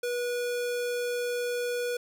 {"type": "tone", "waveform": "square", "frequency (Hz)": 486, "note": "B4", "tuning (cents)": -28, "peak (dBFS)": -29, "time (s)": [0.03, 1.97], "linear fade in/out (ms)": 5, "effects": []}